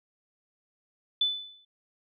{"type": "tone with exponential decay", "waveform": "sine", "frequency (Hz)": 3499, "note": "A7", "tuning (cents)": -10, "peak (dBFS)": -20, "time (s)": [1.21, 1.65], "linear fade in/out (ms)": 5, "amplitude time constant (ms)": 94, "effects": []}